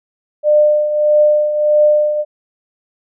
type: tone with tremolo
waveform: sine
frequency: 600 Hz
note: D5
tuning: 37 cents sharp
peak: -6 dBFS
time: 0.43-2.25 s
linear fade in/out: 50 ms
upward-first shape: triangle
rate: 1.6 Hz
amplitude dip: 65%
effects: none